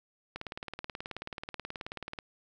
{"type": "click train", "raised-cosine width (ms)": 0.3, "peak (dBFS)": -22, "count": 35, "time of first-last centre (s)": [0.36, 2.188], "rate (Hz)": 18.6, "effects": []}